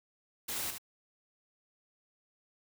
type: noise with echo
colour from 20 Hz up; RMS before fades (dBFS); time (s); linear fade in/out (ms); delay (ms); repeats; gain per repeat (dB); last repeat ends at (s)
white; -37; 0.48-0.71; 10; 73; 1; -6; 0.783
effects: none